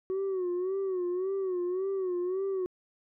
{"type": "tone with vibrato", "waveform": "sine", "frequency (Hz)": 371.8, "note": "F#4", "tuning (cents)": 8, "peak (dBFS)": -26, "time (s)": [0.1, 2.66], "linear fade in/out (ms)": 0, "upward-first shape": "sine", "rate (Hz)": 1.8, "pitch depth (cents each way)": 90, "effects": ["tanh soft clip ceiling -27 dBFS"]}